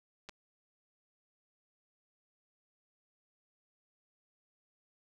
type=clicks; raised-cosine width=0.2 ms; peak=-29 dBFS; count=2; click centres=0.289 / 0.294 s; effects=none